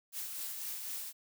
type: noise with tremolo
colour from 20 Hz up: blue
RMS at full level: -39 dBFS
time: 0.12-1.13 s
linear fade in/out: 50 ms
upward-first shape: triangle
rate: 4 Hz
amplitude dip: 40%
effects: none